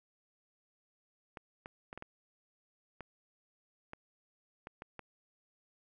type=clicks; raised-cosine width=0.5 ms; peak=-29 dBFS; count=10; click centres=1.372 / 1.659 / 1.929 / 1.976 / 2.024 / 3.007 / 3.934 / 4.671 / 4.821 / 4.993 s; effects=none